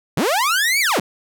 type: linear two-way sweep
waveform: sawtooth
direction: up then down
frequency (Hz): 111.2 to 2349 to 111.2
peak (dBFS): -12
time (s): 0.17-1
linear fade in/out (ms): 5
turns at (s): 0.8
effects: none